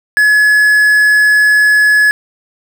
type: tone with quantisation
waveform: triangle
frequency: 1699 Hz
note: G#6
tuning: 39 cents sharp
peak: -4 dBFS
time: 0.17-2.11 s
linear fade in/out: 0 ms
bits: 4
effects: none